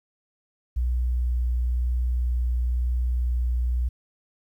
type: tone with vibrato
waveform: sine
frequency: 61 Hz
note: B1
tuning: 21 cents flat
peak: -21 dBFS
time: 0.76-3.89 s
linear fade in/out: 10 ms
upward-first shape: sine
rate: 1 Hz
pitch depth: 8 cents each way
effects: 10-bit